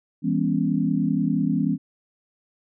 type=chord; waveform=sine; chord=C# half-diminished seventh; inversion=first; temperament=equal with one note detuned; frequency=164.81 / 200.7 / 246.9 / 277.2 Hz; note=E3 / G3 / B3 / C#4; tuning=0 / +41 / 0 / 0 cents; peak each=-25 dBFS; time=0.22-1.78 s; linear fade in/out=50 ms; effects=none